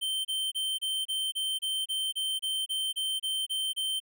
square tone bursts, 3111 Hz, G7, 14 cents flat, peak -29 dBFS, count 15, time 0.01-4.002 s, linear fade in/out 20 ms, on 240 ms, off 28 ms, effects none

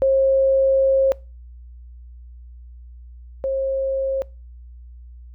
sine tone pair in turn, 537 / 537 Hz, C5 / C5, +45 / +45 cents, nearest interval unison, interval 0 cents, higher neither, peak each -13 / -19 dBFS, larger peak first, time 0.02-1.12 / 3.44-4.22 s, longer first, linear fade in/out 0 ms, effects noise-tail reverb RT60 0.3 s tail -24 dB re dry + added 60 Hz sine -38 dBFS peak until 5.34 s

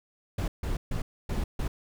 brown noise bursts at uneven times, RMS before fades -29 dBFS, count 5, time 0.38-0.48 / 0.63-0.77 / 0.91-1.02 / 1.29-1.44 / 1.59-1.68 s, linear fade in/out 5 ms, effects none

